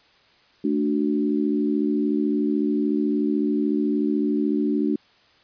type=chord; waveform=sine; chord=D major; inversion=second; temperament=equal; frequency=220 / 293.7 / 370 Hz; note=A3 / D4 / F#4; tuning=0 / 0 / 0 cents; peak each=-24 / -22 / -27 dBFS; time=0.64-4.96 s; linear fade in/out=5 ms; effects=white hiss -57 dBFS RMS until 5.43 s + resampled to 11025 Hz